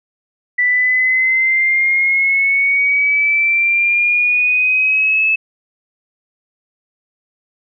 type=exponential sweep; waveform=sine; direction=up; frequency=1971 to 2612 Hz; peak=-11 dBFS; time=0.58-5.36 s; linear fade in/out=10 ms; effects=none